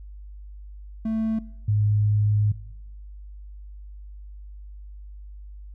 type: tone pair in turn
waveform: triangle / sine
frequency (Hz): 221.4 / 104.7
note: A3 / G#2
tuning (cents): +11 / +15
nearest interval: octave + minor second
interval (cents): 1296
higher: first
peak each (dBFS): -21 / -18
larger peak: second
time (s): 1.05-1.39 / 1.68-2.52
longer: second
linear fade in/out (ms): 5
effects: noise-tail reverb RT60 1.0 s tail -22 dB re dry + added 50 Hz sine -38 dBFS peak until 5.74 s